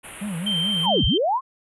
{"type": "band-stop noise", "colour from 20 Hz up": "white", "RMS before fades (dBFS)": -34, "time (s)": [0.03, 0.87], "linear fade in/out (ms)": 20, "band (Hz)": [3100, 9400], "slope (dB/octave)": 48}
{"type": "tone with vibrato", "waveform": "triangle", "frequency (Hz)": 185.3, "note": "F#3", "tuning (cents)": 3, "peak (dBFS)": -24, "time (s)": [0.21, 1.02], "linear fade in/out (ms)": 10, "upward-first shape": "sine", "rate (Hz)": 4.6, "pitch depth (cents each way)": 230}
{"type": "tone", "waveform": "sine", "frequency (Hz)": 3136, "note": "G7", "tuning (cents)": 0, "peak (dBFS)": -21, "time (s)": [0.46, 1.18], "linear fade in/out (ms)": 10}
{"type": "linear two-way sweep", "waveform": "sine", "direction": "down then up", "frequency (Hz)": [1108.7, 34.65, 1108.7], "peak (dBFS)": -18, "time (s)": [0.83, 1.41], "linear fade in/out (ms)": 50, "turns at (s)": 1.05}
{"effects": ["resampled to 24000 Hz"]}